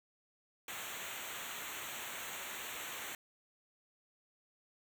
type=noise with comb filter; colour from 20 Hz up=pink; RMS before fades=-44 dBFS; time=0.68-3.15 s; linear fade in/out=2 ms; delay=0.2 ms; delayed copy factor=-1; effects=none